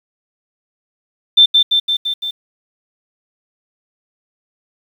sine tone with echo, 3559 Hz, A7, 19 cents sharp, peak -4 dBFS, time 1.37-1.46 s, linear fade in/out 10 ms, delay 170 ms, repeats 5, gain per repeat -3 dB, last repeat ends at 2.31 s, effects 7-bit

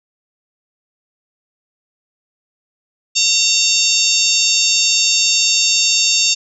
harmonic tone, 914 Hz, A#5, 34 cents flat, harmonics 3 / 4 / 5 / 6 / 7 / 8, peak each -19 / -19 / -19 / -19 / -19 / -19 dBFS, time 3.15-6.35 s, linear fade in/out 20 ms, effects none

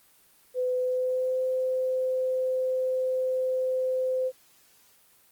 sine tone with pitch glide, 504 to 514.9 Hz, B4 to C5, +35 to -28 cents, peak -24 dBFS, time 0.54-4.32 s, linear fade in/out 50 ms, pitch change +37 cents, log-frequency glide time 0.76-1.4 s, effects white hiss -60 dBFS RMS until 5.31 s + Opus 24 kbps

